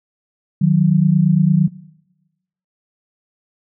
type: tone pair together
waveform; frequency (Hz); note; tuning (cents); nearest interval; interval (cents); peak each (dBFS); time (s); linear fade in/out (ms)
sine; 155.09 / 183.9; D#3 / F#3; -5 / -10; minor third; 295; -13; 0.61-1.68; 10
effects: noise-tail reverb RT60 1.0 s tail -21 dB re dry